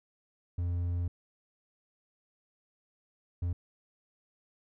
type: tone bursts at uneven times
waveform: triangle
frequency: 87.31 Hz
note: F2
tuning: in tune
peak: -27 dBFS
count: 2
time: 0.58-1.08 / 3.42-3.53 s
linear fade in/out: 5 ms
effects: none